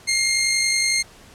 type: tone with amplitude modulation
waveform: 15% pulse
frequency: 2122 Hz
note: C7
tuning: 24 cents sharp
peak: -10 dBFS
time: 0.07-1.03 s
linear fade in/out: 20 ms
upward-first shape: sine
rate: 50.8 Hz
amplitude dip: 30%
effects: pink hiss -47 dBFS RMS until 1.34 s + low-pass 10000 Hz 12 dB/octave